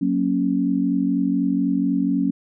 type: chord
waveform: sine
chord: F# major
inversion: none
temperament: equal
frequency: 185 / 233.1 / 277.2 Hz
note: F#3 / A#3 / C#4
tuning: 0 / 0 / 0 cents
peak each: -23 / -24 / -20 dBFS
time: 0.01-2.31 s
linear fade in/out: 10 ms
effects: none